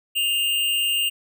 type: tone with amplitude modulation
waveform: square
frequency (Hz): 2807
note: F7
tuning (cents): +8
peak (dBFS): -18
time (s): 0.15-1.1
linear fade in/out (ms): 20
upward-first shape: sine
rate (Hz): 238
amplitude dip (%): 50
effects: none